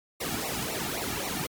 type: noise with flanger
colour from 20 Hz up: pink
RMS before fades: -32 dBFS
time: 0.2-1.47 s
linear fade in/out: 10 ms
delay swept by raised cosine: 0.6 to 2 ms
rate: 3.8 Hz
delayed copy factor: -1
effects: MP3 96 kbps